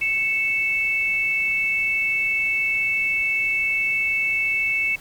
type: tone pair together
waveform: sine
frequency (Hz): 2217 / 2637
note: C#7 / E7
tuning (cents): 0 / 0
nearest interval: minor third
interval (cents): 300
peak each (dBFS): -22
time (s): 0.01-4.96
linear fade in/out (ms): 10
effects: pink hiss -45 dBFS RMS until 5 s